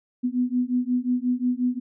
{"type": "beating tone pair", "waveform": "sine", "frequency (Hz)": [245.7, 251.3], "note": ["B3", "B3"], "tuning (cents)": [-9, 30], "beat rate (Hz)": 5.6, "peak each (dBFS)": -24, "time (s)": [0.23, 1.8], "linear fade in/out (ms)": 20, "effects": []}